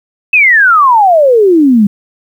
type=exponential sweep; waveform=sine; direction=down; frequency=2636 to 196 Hz; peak=-3 dBFS; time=0.33-1.87 s; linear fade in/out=5 ms; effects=7-bit